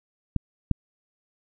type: clicks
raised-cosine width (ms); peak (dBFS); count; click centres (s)
5; -11 / -8; 2; 0.363 / 0.713
effects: none